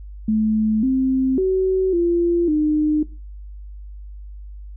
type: tone with pitch steps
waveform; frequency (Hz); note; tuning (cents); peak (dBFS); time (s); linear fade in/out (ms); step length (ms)
sine; 217 / 262.3 / 376.7 / 344 / 304; A3 / C4 / F#4 / F4 / D#4; -24 / +4 / +31 / -26 / -40; -15; 0.28-3.03; 5; 550
effects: noise-tail reverb RT60 0.3 s tail -18 dB re dry + added 50 Hz sine -33 dBFS peak until 4.76 s